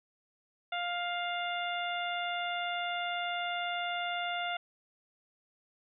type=harmonic tone; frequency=702 Hz; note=F5; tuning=9 cents sharp; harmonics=1 / 2 / 3 / 4 / 5; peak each=-35 / -38 / -40 / -41 / -42 dBFS; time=0.72-4.57 s; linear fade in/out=5 ms; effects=none